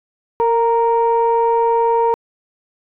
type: tone pair together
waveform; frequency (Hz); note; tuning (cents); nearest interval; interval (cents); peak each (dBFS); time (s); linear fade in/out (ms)
sine; 460.6 / 932; A#4 / A#5; -21 / -1; octave; 1220; -14; 0.4-2.14; 0
effects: tanh soft clip ceiling -6 dBFS